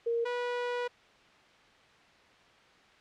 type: tone pair in turn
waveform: sine / sawtooth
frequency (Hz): 466.2 / 487.5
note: A#4 / B4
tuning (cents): 0 / -23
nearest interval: minor second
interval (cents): 77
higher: second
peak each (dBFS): -27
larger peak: neither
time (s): 0.06-0.25 / 0.25-0.88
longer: second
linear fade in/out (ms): 10
effects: white hiss -59 dBFS RMS until 3 s + low-pass 3000 Hz 12 dB/octave